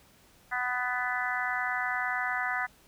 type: harmonic tone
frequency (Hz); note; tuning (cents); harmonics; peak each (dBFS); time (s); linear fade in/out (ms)
248.8; B3; +13; 3 / 4 / 5 / 6 / 7 / 8; -35 / -38 / -37 / -34 / -34 / -35; 0.51-2.67; 20
effects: pink hiss -60 dBFS RMS until 2.87 s